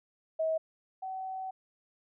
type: tone pair in turn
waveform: sine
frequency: 640 / 757.8 Hz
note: D#5 / F#5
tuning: +49 / +41 cents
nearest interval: minor third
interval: 292 cents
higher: second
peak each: -27 / -35 dBFS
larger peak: first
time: 0.39-0.58 / 1.02-1.51 s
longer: second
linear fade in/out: 10 ms
effects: none